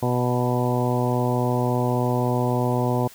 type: harmonic tone with a mistuned harmonic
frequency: 123.47 Hz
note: B2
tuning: in tune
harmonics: 1 / 2 / 3 / 4 / 5 / 6 / 7 / 8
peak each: -23 / -26 / -28 / -29 / -30 / -31 / -31 / -32 dBFS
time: 0.02-3.08 s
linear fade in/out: 10 ms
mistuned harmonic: 7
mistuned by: +16 cents
effects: white hiss -47 dBFS RMS until 3.14 s